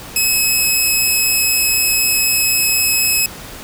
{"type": "tone", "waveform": "10% pulse", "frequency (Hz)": 2572, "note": "E7", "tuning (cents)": -43, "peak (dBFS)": -4, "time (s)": [0.16, 3.26], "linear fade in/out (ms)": 2, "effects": ["pink hiss -33 dBFS RMS until 3.63 s"]}